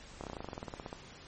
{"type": "slowing click train", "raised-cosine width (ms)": 1, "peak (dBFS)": -26, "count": 17, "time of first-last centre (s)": [0.21, 0.929], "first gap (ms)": 28, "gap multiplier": 1.06, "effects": ["pink hiss -52 dBFS RMS until 1.27 s", "MP3 32 kbps"]}